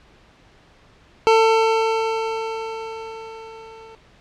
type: tone with level ramp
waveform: 25% pulse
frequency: 447.3 Hz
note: A4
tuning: 28 cents sharp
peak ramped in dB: -7 to -37 dBFS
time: 1.27-3.95 s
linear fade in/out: 0 ms
effects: pink hiss -52 dBFS RMS until 4.2 s + low-pass 4000 Hz 12 dB/octave